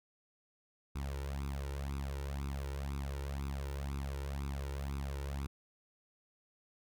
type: tone with flanger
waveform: sawtooth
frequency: 69.3 Hz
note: C#2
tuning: in tune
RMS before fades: -39 dBFS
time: 0.95-5.47 s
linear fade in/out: 10 ms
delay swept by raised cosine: 0.8 to 2.2 ms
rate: 2 Hz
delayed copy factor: +0.8
effects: none